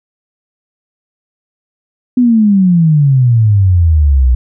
sine exponential sweep, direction down, 253.9 to 60.1 Hz, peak -5 dBFS, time 2.17-4.35 s, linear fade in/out 5 ms, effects none

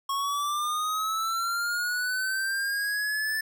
square linear sweep, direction up, 1092 to 1760 Hz, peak -27 dBFS, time 0.09-3.41 s, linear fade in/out 5 ms, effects none

